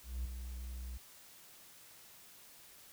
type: tone with ADSR envelope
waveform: triangle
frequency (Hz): 62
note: B1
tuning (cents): +7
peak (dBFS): -31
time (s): 0.03-0.98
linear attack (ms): 220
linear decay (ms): 4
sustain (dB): -8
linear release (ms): 12
effects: tanh soft clip ceiling -30 dBFS + white hiss -58 dBFS RMS until 2.92 s